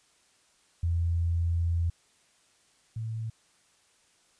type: tone pair in turn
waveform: sine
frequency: 84.6 / 111.87 Hz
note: E2 / A2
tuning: +45 / +29 cents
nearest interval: perfect fourth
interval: 484 cents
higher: second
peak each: -24 / -31 dBFS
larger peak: first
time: 0.83-1.9 / 2.96-3.3 s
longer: first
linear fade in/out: 5 ms
effects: white hiss -65 dBFS RMS until 4.39 s + resampled to 22050 Hz